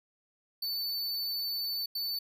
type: tone bursts at uneven times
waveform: square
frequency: 4506 Hz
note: C#8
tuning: 28 cents sharp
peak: -32 dBFS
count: 2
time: 0.62-1.86 / 1.95-2.19 s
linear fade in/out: 5 ms
effects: none